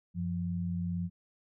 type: tone pair together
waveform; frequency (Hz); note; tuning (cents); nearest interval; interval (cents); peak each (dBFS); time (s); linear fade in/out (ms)
sine; 92.5 / 174.61; F#2 / F3; 0 / 0; major seventh; 1100; -36 / -32; 0.14-1.1; 50
effects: none